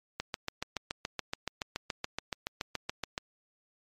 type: click train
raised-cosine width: 0.2 ms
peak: -15 dBFS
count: 22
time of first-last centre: 0.2-3.179 s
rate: 7.05 Hz
effects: MP3 64 kbps